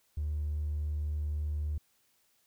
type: tone with hard clipping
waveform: sine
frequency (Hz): 75.3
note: D2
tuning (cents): +44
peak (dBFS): -31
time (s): 0.17-1.78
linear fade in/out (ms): 5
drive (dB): 1
effects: white hiss -71 dBFS RMS until 2.46 s

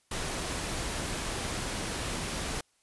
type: noise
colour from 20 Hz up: pink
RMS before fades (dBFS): -34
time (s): 0.11-2.61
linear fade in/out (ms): 5
effects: white hiss -70 dBFS RMS until 2.82 s + resampled to 24000 Hz

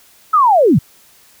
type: linear sweep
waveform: sine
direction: down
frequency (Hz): 1318.5 to 103.83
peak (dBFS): -7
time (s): 0.33-0.79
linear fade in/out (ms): 10
effects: white hiss -48 dBFS RMS until 1.4 s

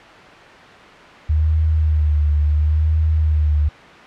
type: tone with vibrato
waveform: sine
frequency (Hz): 76.5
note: D#2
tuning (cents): -29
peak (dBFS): -13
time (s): 1.29-3.69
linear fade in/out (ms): 10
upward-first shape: sine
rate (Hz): 0.72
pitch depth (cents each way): 51
effects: white hiss -39 dBFS RMS until 4.06 s + low-pass 2000 Hz 12 dB/octave

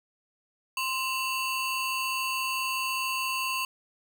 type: ring-modulated tone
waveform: 35% pulse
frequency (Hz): 1864.7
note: A#6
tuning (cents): 0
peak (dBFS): -23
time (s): 0.77-3.65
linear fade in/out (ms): 2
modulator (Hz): 820
effects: none

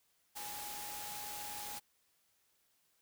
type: tone in noise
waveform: sine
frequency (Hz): 831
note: G#5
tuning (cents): +1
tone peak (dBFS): -48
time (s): 0.35-1.8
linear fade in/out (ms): 20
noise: white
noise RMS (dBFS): -45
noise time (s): 0.35-1.8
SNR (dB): -6
effects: white hiss -75 dBFS RMS until 3.01 s

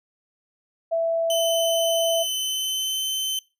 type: tone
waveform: sine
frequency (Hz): 662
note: E5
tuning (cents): +7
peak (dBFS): -19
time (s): 0.91-2.24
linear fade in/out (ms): 20
type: tone with pitch glide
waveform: sawtooth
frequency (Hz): 3042 to 3074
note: F#7 to G7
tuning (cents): +47 to -35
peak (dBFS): -21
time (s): 1.3-3.39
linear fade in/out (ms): 2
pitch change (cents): +18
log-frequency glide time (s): 2.36-3.07
effects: noise-tail reverb RT60 0.3 s tail -23 dB re dry

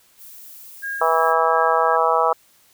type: noise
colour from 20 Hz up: violet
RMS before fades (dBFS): -41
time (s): 0.17-1.35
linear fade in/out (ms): 50
type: tone with tremolo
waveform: sine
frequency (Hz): 1626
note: G#6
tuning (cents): -37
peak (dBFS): -24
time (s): 0.82-1.97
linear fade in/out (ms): 20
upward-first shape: sine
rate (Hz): 2.8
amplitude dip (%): 55
type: harmonic tone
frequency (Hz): 163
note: E3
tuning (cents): -19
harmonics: 3 / 4 / 5 / 6 / 7 / 8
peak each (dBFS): -22 / -22 / -22 / -22 / -22 / -22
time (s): 1.01-2.33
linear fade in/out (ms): 5
effects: white hiss -56 dBFS RMS until 2.73 s

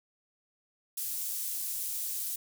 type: high-pass noise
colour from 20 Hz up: pink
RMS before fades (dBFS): -35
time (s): 0.97-2.36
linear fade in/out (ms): 5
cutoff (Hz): 10000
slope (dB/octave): 12
effects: none

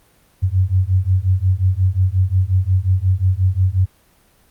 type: beating tone pair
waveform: sine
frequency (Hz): 90.8 / 96.4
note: F#2 / G2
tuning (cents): -32 / -28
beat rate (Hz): 5.6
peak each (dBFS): -16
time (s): 0.42-3.86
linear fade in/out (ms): 20
effects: pink hiss -55 dBFS RMS until 4.5 s + Opus 32 kbps

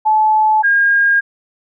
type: tone pair in turn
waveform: sine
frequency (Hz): 864 / 1620.7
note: A5 / G#6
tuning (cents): -32 / -43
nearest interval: major seventh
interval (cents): 1089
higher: second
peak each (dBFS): -9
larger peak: neither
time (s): 0.05-0.63 / 0.63-1.21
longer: neither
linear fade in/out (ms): 20
effects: none

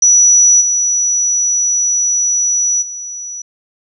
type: tone with level steps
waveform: sine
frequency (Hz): 5890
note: F#8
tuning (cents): -9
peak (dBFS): -5 / -11 / -23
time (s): 0.02-3.42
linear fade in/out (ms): 5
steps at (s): 0.6 / 2.81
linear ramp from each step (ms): 20
effects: none

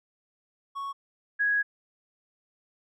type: tone pair in turn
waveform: triangle / sine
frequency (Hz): 1108.7 / 1661.2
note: C#6 / G#6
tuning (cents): 0 / 0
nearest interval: perfect fifth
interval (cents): 700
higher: second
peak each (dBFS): -30 / -22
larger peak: second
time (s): 0.75-0.93 / 1.39-1.63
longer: second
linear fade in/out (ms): 20
effects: none

